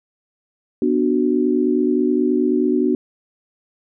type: chord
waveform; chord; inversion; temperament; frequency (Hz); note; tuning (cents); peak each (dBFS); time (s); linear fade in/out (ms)
sine; B minor; none; just; 246.9 / 296.3 / 370.4; B3 / D4 / F#4; 0 / +15 / +2; -19; 0.82-2.95; 2
effects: none